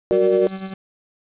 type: chord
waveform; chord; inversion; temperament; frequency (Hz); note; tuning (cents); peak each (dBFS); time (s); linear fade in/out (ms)
sine; Gb augmented; none; equal; 370 / 466.2 / 587.3; Gb4 / Bb4 / D5; 0 / 0 / 0; -16 / -19 / -20; 0.11-0.47; 0
type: tone with tremolo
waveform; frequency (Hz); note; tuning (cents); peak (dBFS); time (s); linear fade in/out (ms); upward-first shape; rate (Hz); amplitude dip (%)
40% pulse; 191.2; G3; -43; -25; 0.12-0.74; 5; sine; 10; 65
effects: resampled to 8000 Hz + 8-bit